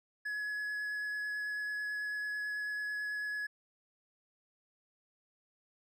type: tone with vibrato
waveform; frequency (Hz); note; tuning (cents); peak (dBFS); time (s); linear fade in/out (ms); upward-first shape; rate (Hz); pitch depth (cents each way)
triangle; 1690; G#6; +30; -33; 0.25-3.47; 10; sine; 9.1; 9
effects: none